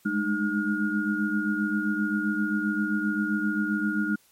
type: tone cluster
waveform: sine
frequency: 204.2 / 211.8 / 306.1 / 1429 Hz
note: G#3 / G#3 / D#4 / F6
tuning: -29 / +34 / -28 / +39 cents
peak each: -29 dBFS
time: 0.05-4.16 s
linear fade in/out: 10 ms
effects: white hiss -61 dBFS RMS until 4.31 s + MP3 64 kbps